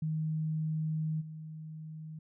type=tone with level steps; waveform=sine; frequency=156.8 Hz; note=D#3; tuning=14 cents sharp; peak=-30 / -41 dBFS; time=0.02-2.19 s; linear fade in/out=5 ms; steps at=1.2 s; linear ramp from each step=20 ms; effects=none